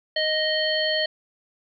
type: harmonic tone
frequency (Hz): 622.3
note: D#5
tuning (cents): 0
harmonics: 1 / 3 / 5 / 7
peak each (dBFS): -25 / -27 / -27 / -27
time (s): 0.16-1.06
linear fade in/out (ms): 5
effects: none